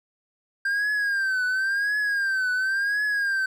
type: tone with vibrato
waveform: triangle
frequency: 1590 Hz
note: G6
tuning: 24 cents sharp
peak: -20 dBFS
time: 0.65-3.46 s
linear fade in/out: 5 ms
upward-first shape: triangle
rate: 0.94 Hz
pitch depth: 120 cents each way
effects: none